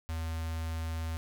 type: tone with notch filter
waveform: square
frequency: 81.1 Hz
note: E2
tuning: 28 cents flat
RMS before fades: -35 dBFS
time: 0.09-1.17 s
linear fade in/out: 0 ms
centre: 350 Hz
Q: 0.94
effects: none